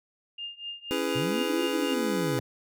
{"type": "tone with tremolo", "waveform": "sine", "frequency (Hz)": 2815, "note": "F7", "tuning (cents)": 13, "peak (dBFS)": -32, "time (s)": [0.38, 1.94], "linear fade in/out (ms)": 5, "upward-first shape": "triangle", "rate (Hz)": 4.1, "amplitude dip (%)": 95}
{"type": "chord", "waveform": "square", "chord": "C# minor seventh", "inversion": "none", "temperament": "just", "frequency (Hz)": [277.2, 332.6, 415.8, 498.9], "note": ["C#4", "E4", "G#4", "B4"], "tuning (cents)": [0, 16, 2, 17], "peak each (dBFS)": -33, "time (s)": [0.91, 2.39], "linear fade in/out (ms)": 0}
{"type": "linear two-way sweep", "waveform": "sine", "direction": "up then down", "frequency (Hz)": [116.54, 358.3, 116.54], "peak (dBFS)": -30, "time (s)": [1.15, 2.4], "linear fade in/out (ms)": 10, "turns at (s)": 1.62}
{"effects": []}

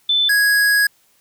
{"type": "tone pair in turn", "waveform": ["sine", "square"], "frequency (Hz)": [3520, 1661.2], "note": ["A7", "G#6"], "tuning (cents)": [0, 0], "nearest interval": "octave + minor second", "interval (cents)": 1300, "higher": "first", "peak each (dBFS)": -13, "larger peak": "neither", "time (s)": [[0.09, 0.29], [0.29, 0.87]], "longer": "second", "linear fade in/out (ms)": 5, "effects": ["white hiss -58 dBFS RMS until 1.2 s"]}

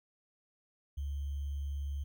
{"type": "tone with sample-and-hold", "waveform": "sine", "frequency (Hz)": 70.8, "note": "C#2", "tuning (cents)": 37, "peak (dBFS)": -34, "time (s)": [0.97, 2.04], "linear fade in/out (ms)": 10, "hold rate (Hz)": 3150, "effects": []}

